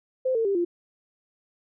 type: tone with pitch steps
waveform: sine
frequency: 517 / 452.7 / 396.4 / 347.1 Hz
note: C5 / A4 / G4 / F4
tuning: -21 / +49 / +19 / -11 cents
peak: -21 dBFS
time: 0.25-0.65 s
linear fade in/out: 10 ms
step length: 100 ms
effects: none